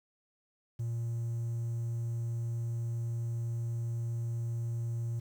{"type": "tone", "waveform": "triangle", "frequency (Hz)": 116.54, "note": "A#2", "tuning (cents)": 0, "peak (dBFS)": -29, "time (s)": [0.79, 5.2], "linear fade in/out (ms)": 10, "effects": ["tanh soft clip ceiling -26 dBFS", "10-bit"]}